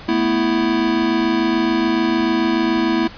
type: chord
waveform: square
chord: A suspended second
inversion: none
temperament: equal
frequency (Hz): 220 / 246.9 / 329.6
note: A3 / B3 / E4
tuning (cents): 0 / 0 / 0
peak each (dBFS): -23 / -22 / -18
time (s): 0.08-3.08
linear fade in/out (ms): 10
effects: pink hiss -38 dBFS RMS until 3.17 s + resampled to 11025 Hz